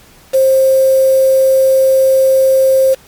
sine tone with quantisation, 530 Hz, C5, 22 cents sharp, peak -6 dBFS, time 0.33-2.95 s, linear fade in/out 20 ms, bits 4, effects pink hiss -43 dBFS RMS until 3.07 s + MP3 96 kbps

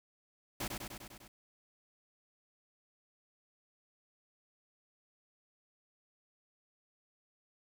pink noise with echo, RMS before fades -38 dBFS, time 0.6-0.68 s, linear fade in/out 5 ms, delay 100 ms, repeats 6, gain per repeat -3 dB, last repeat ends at 1.28 s, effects none

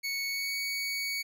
25% pulse tone with pitch glide, 2217 to 2240 Hz, C#7 to C#7, 0 to +18 cents, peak -27 dBFS, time 0.03-1.23 s, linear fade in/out 20 ms, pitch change +18 cents, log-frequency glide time 0.28-0.58 s, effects none

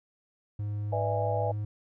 triangle tone with pitch glide, 103.83 to 104.98 Hz, G#2 to G#2, 0 to +19 cents, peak -28 dBFS, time 0.59-1.65 s, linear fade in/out 5 ms, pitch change +19 cents, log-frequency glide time 0.77-1.12 s
sine chord, E dominant seventh, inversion second, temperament just, 494.4 / 593.3 / 659.3 / 824.1 Hz, B4 / D5 / E5 / G#5, +2 / +18 / 0 / -14 cents, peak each -33 dBFS, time 0.92-1.52 s, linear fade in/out 10 ms
effects none

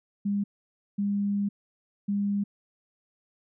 sine tone bursts at uneven times, 202 Hz, G#3, 48 cents flat, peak -24 dBFS, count 3, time 0.25-0.44 / 0.98-1.49 / 2.08-2.44 s, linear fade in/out 10 ms, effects none

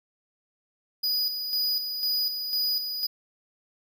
square tone with tremolo, 4937 Hz, D#8, 14 cents flat, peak -24 dBFS, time 1.03-3.07 s, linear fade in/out 10 ms, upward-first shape square, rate 2 Hz, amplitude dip 50%, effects none

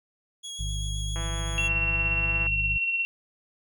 25% pulse tone with vibrato, 3322 Hz, G#7, in tune, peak -31 dBFS, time 0.43-1.69 s, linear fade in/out 20 ms, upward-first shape sine, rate 7.7 Hz, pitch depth 12 cents each way
harmonic tone, 50.7 Hz, G#1, 41 cents flat, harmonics 1 / 2 / 3, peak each -29 / -35 / -39 dBFS, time 0.59-2.78 s, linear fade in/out 10 ms
click train, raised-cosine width 0.5 ms, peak -23 dBFS, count 218, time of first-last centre 1.16-2.467 s, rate 166 Hz
sine tone with tremolo, 2725 Hz, F7, 43 cents flat, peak -22 dBFS, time 1.58-3.05 s, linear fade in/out 0 ms, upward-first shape sine, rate 17 Hz, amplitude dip 40%
effects none

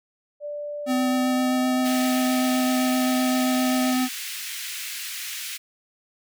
sine tone with pitch glide, 587.3 to 629.5 Hz, D5 to D#5, 0 to +20 cents, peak -29 dBFS, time 0.4-3.95 s, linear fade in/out 50 ms, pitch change +120 cents, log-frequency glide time 1.12-1.68 s
square tone with vibrato, 255.1 Hz, C4, 44 cents flat, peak -21 dBFS, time 0.86-4.09 s, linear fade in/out 50 ms, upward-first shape triangle, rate 7.7 Hz, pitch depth 11 cents each way
pink high-pass noise, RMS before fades -33 dBFS, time 1.84-5.58 s, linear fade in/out 20 ms, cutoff 1900 Hz, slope 24 dB/octave
effects none

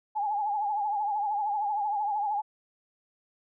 sine tone with vibrato, 830.6 Hz, G#5, in tune, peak -26 dBFS, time 0.15-2.42 s, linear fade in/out 20 ms, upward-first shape triangle, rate 13 Hz, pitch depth 88 cents each way, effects none

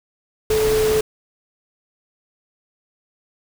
sine tone in noise, 433.4 Hz, A4, 26 cents flat, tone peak -15 dBFS, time 0.5-1.01 s, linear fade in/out 5 ms, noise pink, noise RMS -25 dBFS, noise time 0.5-1.01 s, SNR +7 dB, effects none

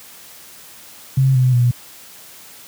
sine tone with pitch steps, 133.4 / 127.6 / 122.05 Hz, C3 / C3 / B2, +34 / -43 / -20 cents, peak -10 dBFS, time 1.17-1.71 s, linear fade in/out 5 ms, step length 180 ms, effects white hiss -41 dBFS RMS until 2.67 s + high-pass 80 Hz 12 dB/octave

